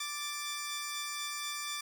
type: tone pair together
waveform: 10% pulse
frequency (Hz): 1174.7 / 1760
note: D6 / A6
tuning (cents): 0 / 0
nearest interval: perfect fifth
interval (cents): 700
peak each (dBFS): -29 / -33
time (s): 0-1.81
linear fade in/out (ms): 5
effects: none

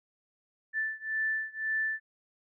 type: beating tone pair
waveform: sine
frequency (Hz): 1760 / 1761.9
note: A6 / A6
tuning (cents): 0 / +2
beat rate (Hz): 1.9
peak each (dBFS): -32 / -33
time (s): 0.73-2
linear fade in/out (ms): 50
effects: none

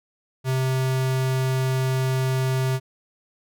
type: tone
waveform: square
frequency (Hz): 130.81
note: C3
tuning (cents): 0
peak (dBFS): -21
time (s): 0.44-2.8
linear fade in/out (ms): 50
effects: none

